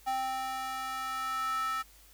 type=tone with high-pass filter sweep; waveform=square; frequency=261.6 Hz; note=C4; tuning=in tune; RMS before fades=-34 dBFS; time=0.06-1.83 s; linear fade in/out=20 ms; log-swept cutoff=840 to 1400 Hz; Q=6; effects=added 50 Hz sine -59 dBFS peak until 2.13 s + white hiss -59 dBFS RMS until 2.13 s